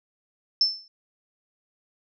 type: tone with exponential decay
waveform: sine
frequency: 5300 Hz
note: E8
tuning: 9 cents sharp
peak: -14 dBFS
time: 0.61-0.88 s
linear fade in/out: 2 ms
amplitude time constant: 57 ms
effects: none